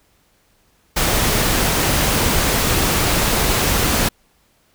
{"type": "noise", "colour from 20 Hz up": "pink", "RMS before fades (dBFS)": -17, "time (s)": [0.96, 4.09], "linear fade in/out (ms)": 10, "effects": ["pink hiss -59 dBFS RMS until 4.74 s"]}